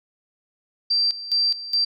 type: tone with tremolo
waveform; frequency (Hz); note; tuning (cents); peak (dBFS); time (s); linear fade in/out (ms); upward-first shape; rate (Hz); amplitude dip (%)
sine; 4699; D8; 0; -17; 0.9-1.85; 10; square; 2.4; 80
effects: none